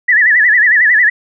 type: tone with vibrato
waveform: sine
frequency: 1836 Hz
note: A#6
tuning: 27 cents flat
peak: -6 dBFS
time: 0.08-1.1 s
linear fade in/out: 10 ms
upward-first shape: sine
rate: 11 Hz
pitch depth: 150 cents each way
effects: none